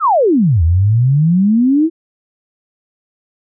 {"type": "exponential two-way sweep", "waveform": "sine", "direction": "down then up", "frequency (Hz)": [1396.9, 78.5, 335.9], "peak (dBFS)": -8, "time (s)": [0, 1.9], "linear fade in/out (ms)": 50, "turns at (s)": 0.63, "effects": []}